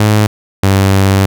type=tone pair in turn; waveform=sawtooth; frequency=105.8 / 97.19 Hz; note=G#2 / G2; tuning=+33 / -14 cents; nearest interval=minor second; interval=147 cents; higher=first; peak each=-3 dBFS; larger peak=neither; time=0-0.27 / 0.63-1.26 s; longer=second; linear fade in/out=5 ms; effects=none